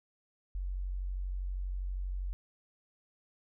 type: tone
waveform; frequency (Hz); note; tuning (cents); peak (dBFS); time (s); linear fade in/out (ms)
sine; 46.25; F#1; 0; -33; 0.55-2.33; 0
effects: none